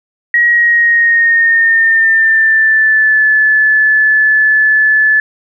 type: tone with pitch glide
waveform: sine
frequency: 1900 to 1732.3 Hz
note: A#6 to A6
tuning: +33 to -27 cents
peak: -6 dBFS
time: 0.34-5.2 s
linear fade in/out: 2 ms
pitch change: -160 cents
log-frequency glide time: 0.48-3.25 s
effects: none